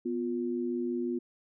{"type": "tone pair together", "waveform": "sine", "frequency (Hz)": [246.9, 352.6], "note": ["B3", "F4"], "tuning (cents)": [0, 17], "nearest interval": "tritone", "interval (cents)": 617, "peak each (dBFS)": [-32, -32], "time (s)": [0.05, 1.19], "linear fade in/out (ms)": 10, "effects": []}